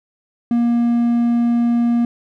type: tone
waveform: triangle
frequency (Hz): 236.6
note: A#3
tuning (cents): +26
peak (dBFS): -11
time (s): 0.51-2.05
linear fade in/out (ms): 2
effects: none